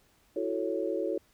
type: chord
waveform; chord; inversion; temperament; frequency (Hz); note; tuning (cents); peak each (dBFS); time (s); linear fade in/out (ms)
sine; F# minor seventh; third; equal; 329.6 / 370 / 440 / 554.4; E4 / F#4 / A4 / C#5; 0 / 0 / 0 / 0; -34; 0.36-1.18; 5
effects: pink hiss -66 dBFS RMS until 1.33 s